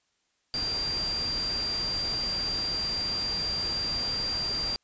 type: tone in noise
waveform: sine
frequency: 4725 Hz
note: D8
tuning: 10 cents sharp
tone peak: -28 dBFS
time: 0.54-4.76 s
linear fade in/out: 0 ms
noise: pink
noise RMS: -37 dBFS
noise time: 0.54-4.76 s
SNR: +6 dB
effects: white hiss -73 dBFS RMS until 4.83 s + resampled to 16000 Hz